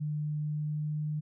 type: tone with pitch glide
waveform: sine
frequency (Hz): 150.4 to 151.62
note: D3 to D#3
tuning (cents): +42 to -44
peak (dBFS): -30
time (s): 0-1.21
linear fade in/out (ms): 20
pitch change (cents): +14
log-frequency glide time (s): 0.4-1.05
effects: none